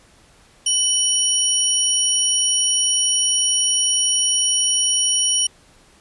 sine tone cluster, 2991 / 5640 / 9580 Hz, F#7 / F8 / D9, +18 / +16 / +33 cents, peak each -20 dBFS, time 0.66-5.47 s, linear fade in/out 5 ms, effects pink hiss -52 dBFS RMS until 6 s + resampled to 24000 Hz

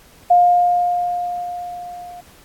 sine tone with level ramp, 708 Hz, F5, 23 cents sharp, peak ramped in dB -7 to -33 dBFS, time 0.3-2.21 s, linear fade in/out 10 ms, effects pink hiss -48 dBFS RMS until 2.44 s + AAC 64 kbps

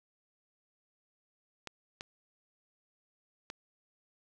clicks, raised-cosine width 0.2 ms, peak -23 dBFS, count 3, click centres 1.673 / 2.009 / 3.501 s, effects none

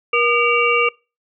sine tone cluster, 475.9 / 1213 / 2297 / 2770 Hz, A#4 / D#6 / D7 / F7, +36 / -44 / -39 / -15 cents, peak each -19 dBFS, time 0.13-0.89 s, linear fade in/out 5 ms, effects noise-tail reverb RT60 0.3 s tail -24 dB re dry

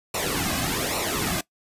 pink noise with flanger, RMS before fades -26 dBFS, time 0.14-1.41 s, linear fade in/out 5 ms, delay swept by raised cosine 0.61 to 2.21 ms, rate 1.2 Hz, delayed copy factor -0.75, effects noise-tail reverb RT60 0.1 s tail -20 dB re dry + resampled to 32000 Hz

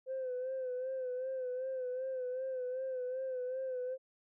sine tone with vibrato, 513 Hz, C5, 34 cents flat, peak -34 dBFS, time 0.06-3.98 s, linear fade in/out 50 ms, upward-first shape sine, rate 2.6 Hz, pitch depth 51 cents each way, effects tanh soft clip ceiling -32 dBFS

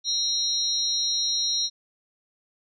sine tone cluster, 3818 / 4138 / 5610 Hz, A#7 / C8 / F8, +41 / -20 / +7 cents, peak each -27 dBFS, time 0.04-1.7 s, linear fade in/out 50 ms, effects none

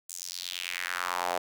sawtooth tone with high-pass filter sweep, 89.1 Hz, F2, 35 cents sharp, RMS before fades -34 dBFS, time 0.09-1.38 s, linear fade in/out 5 ms, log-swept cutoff 7700 to 640 Hz, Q 2.7, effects none

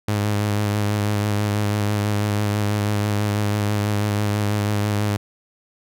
sawtooth tone with vibrato, 103.83 Hz, G#2, in tune, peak -15 dBFS, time 0.08-5.17 s, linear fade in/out 5 ms, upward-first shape sine, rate 6.1 Hz, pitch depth 26 cents each way, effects none

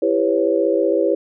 sine chord, C# half-diminished seventh, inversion first, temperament just, 332.6 / 399.1 / 498.9 / 554.4 Hz, E4 / G4 / B4 / C#5, +16 / +31 / +17 / 0 cents, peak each -20 dBFS, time 0.02-1.15 s, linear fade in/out 5 ms, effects none

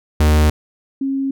45% pulse / sine tone pair in turn, 76.1 / 271.2 Hz, D#2 / C#4, -38 / -38 cents, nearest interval octave + minor seventh, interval 2200 cents, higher second, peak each -10 / -17 dBFS, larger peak first, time 0.2-0.5 / 1.01-1.31 s, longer neither, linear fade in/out 5 ms, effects none

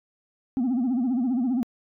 sine tone with vibrato, 249.7 Hz, B3, 19 cents sharp, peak -19 dBFS, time 0.57-1.63 s, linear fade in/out 0 ms, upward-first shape sine, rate 15 Hz, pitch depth 140 cents each way, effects tanh soft clip ceiling -20 dBFS

